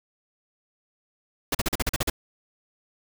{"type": "noise bursts", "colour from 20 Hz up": "pink", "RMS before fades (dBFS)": -24, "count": 9, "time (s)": [1.52, 2.1], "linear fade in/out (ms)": 5, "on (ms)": 28, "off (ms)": 41, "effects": []}